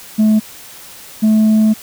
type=tone pair in turn; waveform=sine; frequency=215.8 / 216.9 Hz; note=A3 / A3; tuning=-33 / -25 cents; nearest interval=unison; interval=8 cents; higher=second; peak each=-5 dBFS; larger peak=neither; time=0.18-0.4 / 1.22-1.74 s; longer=second; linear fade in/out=20 ms; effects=tanh soft clip ceiling -7 dBFS + white hiss -36 dBFS RMS until 1.82 s